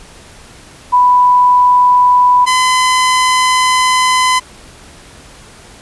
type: tone pair in turn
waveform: sine / sawtooth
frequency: 990 / 1016.7 Hz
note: B5 / B5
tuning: +4 / +50 cents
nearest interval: unison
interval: 46 cents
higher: second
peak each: -5 dBFS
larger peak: neither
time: 0.92-2.46 / 2.46-4.4 s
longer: second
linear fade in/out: 20 ms
effects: pink hiss -38 dBFS RMS until 5.81 s + resampled to 24000 Hz